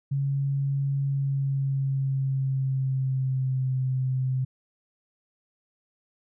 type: tone with pitch glide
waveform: sine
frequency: 138.59 to 130.06 Hz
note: C#3 to C3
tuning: 0 to -10 cents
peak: -23 dBFS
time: 0.11-4.45 s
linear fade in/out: 10 ms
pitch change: -110 cents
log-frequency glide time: 1.04-3.75 s
effects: none